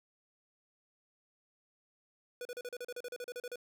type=tone bursts; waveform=square; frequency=490.2 Hz; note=B4; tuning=13 cents flat; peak=-40 dBFS; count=15; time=2.41-3.558 s; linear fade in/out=2 ms; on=42 ms; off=37 ms; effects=none